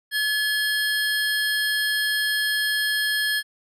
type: tone cluster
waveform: square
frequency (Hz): 1710 / 3235 / 4292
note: A6 / G#7 / C8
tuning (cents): -50 / -46 / +43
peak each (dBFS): -23 / -29 / -31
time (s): 0.11-3.43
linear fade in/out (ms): 50
effects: resampled to 32000 Hz